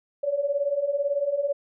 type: beating tone pair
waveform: sine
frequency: 554.4 / 572.4 Hz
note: C#5 / D5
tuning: 0 / -45 cents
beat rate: 18 Hz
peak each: -28 / -24 dBFS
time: 0.23-1.53 s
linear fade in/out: 10 ms
effects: none